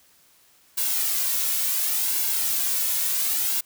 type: noise with flanger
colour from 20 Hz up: blue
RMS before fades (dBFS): -24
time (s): 0.77-3.61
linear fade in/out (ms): 10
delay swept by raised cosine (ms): 1.6 to 2.54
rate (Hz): 0.7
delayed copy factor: -0.55
effects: white hiss -58 dBFS RMS until 3.65 s